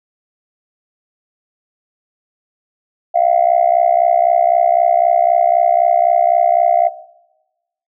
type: tone with amplitude modulation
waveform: sine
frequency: 691 Hz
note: F5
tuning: 19 cents flat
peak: -5 dBFS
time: 3.14-6.89 s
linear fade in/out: 20 ms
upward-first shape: sine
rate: 63.9 Hz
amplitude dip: 95%
effects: noise-tail reverb RT60 1.0 s tail -18 dB re dry + tanh soft clip ceiling -2 dBFS